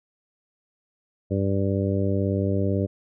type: harmonic tone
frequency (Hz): 98.1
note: G2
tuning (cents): +2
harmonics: 1 / 2 / 3 / 4 / 5 / 6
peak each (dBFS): -24 / -27 / -29 / -30 / -31 / -32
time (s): 1.3-2.87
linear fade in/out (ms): 20
effects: none